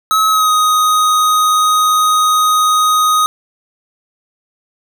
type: tone with pitch glide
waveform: square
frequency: 1285 to 1249.9 Hz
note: E6 to D#6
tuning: -45 to +7 cents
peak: -10 dBFS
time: 0.11-3.26 s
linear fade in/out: 0 ms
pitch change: -48 cents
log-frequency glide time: 0.3-0.51 s
effects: none